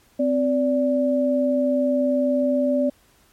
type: tone pair together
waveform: sine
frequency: 258.7 / 580.8 Hz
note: C4 / D5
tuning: -19 / -19 cents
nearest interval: octave + major second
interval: 1400 cents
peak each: -20 dBFS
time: 0.19-2.9 s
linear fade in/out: 10 ms
effects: pink hiss -58 dBFS RMS until 3.32 s + MP3 64 kbps